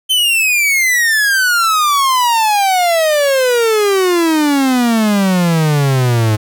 45% pulse exponential sweep, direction down, 3106 to 105.4 Hz, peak -10 dBFS, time 0.09-6.37 s, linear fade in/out 20 ms, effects none

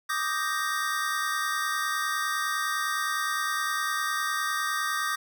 square chord, Eb major seventh, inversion third, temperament equal, 1174.7 / 1244.5 / 1568 / 1864.7 Hz, D6 / Eb6 / G6 / Bb6, 0 / 0 / 0 / 0 cents, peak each -33 dBFS, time 0.09-5.16 s, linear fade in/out 10 ms, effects none

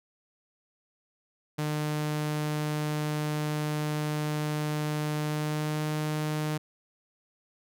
sawtooth tone with pitch glide, 151.1 to 152.86 Hz, D3 to D#3, +50 to -30 cents, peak -24 dBFS, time 1.58-6.58 s, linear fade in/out 10 ms, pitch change +20 cents, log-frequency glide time 5.22-5.85 s, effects none

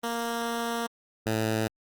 10% pulse tone pair in turn, 233.1 / 110.01 Hz, A#3 / A2, 0 / 0 cents, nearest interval octave + minor second, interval 1300 cents, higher first, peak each -20 / -17 dBFS, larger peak second, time 0.03-0.87 / 1.26-1.68 s, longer first, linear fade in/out 10 ms, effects Opus 24 kbps

